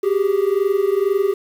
triangle tone pair together, 384.1 / 406.2 Hz, G4 / G#4, -35 / -38 cents, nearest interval minor second, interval 97 cents, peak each -16 dBFS, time 0.03-1.34 s, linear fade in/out 10 ms, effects 7-bit

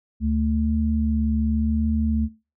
sine tone pair together, 73.9 / 220.8 Hz, D2 / A3, +11 / +6 cents, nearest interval octave + perfect fifth, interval 1895 cents, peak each -22 dBFS, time 0.2-2.29 s, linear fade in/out 50 ms, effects noise-tail reverb RT60 0.3 s tail -20 dB re dry

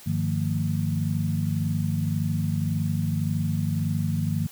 sine tone cluster, 100.4 / 153.6 / 175.4 / 225.8 Hz, G2 / D#3 / F3 / A3, +42 / -22 / +8 / +45 cents, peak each -28 / -26 / -30 / -31 dBFS, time 0.06-4.47 s, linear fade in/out 10 ms, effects white hiss -47 dBFS RMS until 4.51 s

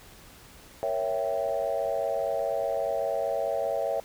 sine chord, A# diminished seventh, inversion none, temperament equal, 466.2 / 554.4 / 659.3 / 784 Hz, A#4 / C#5 / E5 / G5, 0 / 0 / 0 / 0 cents, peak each -34 / -29 / -29 / -34 dBFS, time 0.83-4 s, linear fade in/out 0 ms, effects tanh soft clip ceiling -16 dBFS + pink hiss -51 dBFS RMS until 4.04 s

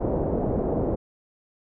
white low-pass noise, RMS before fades -25 dBFS, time 0-0.96 s, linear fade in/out 20 ms, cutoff 580 Hz, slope 24 dB/octave, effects none

